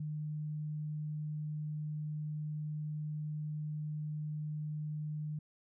sine tone, 151.7 Hz, D#3, 44 cents flat, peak -36 dBFS, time 0-5.39 s, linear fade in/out 5 ms, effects none

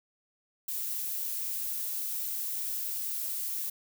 violet noise, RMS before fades -34 dBFS, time 0.68-3.7 s, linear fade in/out 5 ms, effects none

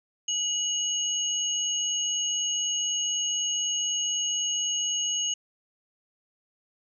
sine tone pair together, 2924 / 6564 Hz, F#7 / G#8, -21 / -21 cents, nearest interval octave + major second, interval 1400 cents, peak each -28 dBFS, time 0.28-5.34 s, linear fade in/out 5 ms, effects none

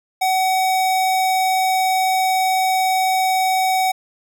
square tone, 753 Hz, F#5, 30 cents sharp, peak -16 dBFS, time 0.21-3.92 s, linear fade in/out 10 ms, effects none

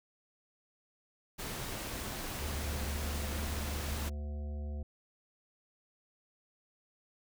pink noise, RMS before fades -40 dBFS, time 1.38-4.1 s, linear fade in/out 20 ms
harmonic tone, 73.42 Hz, D2, in tune, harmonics 1 / 3 / 5 / 7 / 9 / 10, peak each -36 / -48 / -56 / -54 / -58 / -63 dBFS, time 2.39-4.83 s, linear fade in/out 5 ms
effects none

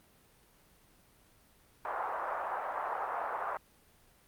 pink band-pass noise, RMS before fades -36 dBFS, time 1.85-3.57 s, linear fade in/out 0 ms, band 670 to 1300 Hz, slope 24 dB/octave, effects pink hiss -64 dBFS RMS until 4.27 s + Opus 32 kbps

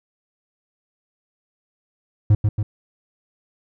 triangle tone with echo, 105 Hz, G#2, 19 cents sharp, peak -8 dBFS, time 2.3-2.35 s, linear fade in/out 5 ms, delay 140 ms, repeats 2, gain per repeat -4 dB, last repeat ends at 2.63 s, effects none

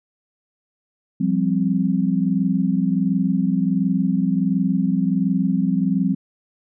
sine chord, F suspended second, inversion none, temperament equal, 174.61 / 196 / 261.6 Hz, F3 / G3 / C4, 0 / 0 / 0 cents, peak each -21 / -20 / -22 dBFS, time 1.2-6.15 s, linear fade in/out 10 ms, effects none

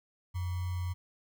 sine tone with sample-and-hold, 89.7 Hz, F2, 47 cents sharp, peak -31 dBFS, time 0.34-0.94 s, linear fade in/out 20 ms, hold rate 1050 Hz, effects none

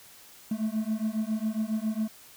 triangle beating tone pair, 214.6 / 221.9 Hz, A3 / A3, -43 / +15 cents, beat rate 7.3 Hz, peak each -28 / -28 dBFS, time 0.51-2.08 s, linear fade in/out 5 ms, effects white hiss -52 dBFS RMS until 2.36 s

